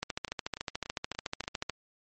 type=two click trains; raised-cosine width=0.2 ms; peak=-15 / -23 dBFS; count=24 / 5; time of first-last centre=0.03-1.697 / 0.28-1.439 s; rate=13.8 / 3.45 Hz; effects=MP3 32 kbps